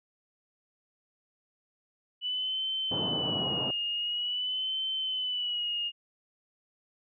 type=tone with vibrato; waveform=sine; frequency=2960 Hz; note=F#7; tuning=in tune; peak=-29 dBFS; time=2.21-5.92 s; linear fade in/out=50 ms; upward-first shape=sine; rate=0.47 Hz; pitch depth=70 cents each way
type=band-pass noise; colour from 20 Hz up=pink; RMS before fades=-35 dBFS; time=2.91-3.71 s; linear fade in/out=5 ms; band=120 to 960 Hz; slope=24 dB/octave
effects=none